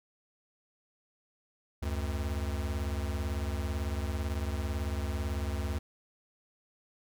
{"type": "beating tone pair", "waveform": "square", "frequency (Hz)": [71.8, 89.8], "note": ["D2", "F2"], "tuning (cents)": [-39, 49], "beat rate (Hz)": 18, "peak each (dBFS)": [-33, -37], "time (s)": [1.82, 5.79], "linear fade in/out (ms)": 10, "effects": []}